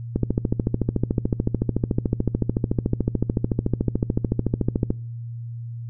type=click train; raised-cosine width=3 ms; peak=-7 dBFS; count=66; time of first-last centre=0.16-4.905 s; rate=13.7 Hz; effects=noise-tail reverb RT60 0.5 s tail -25 dB re dry + added 117 Hz sine -30 dBFS peak until 5.89 s